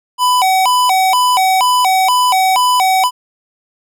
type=tone with vibrato; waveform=square; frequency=868 Hz; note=A5; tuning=24 cents flat; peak=-10 dBFS; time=0.18-3.11 s; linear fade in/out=50 ms; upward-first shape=square; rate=2.1 Hz; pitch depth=240 cents each way; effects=none